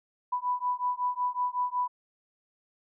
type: beating tone pair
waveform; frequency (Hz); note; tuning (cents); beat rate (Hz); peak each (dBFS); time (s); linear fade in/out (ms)
sine; 987.8 / 993.2; B5 / B5; 0 / +9; 5.4; -30; 0.32-1.88; 10
effects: none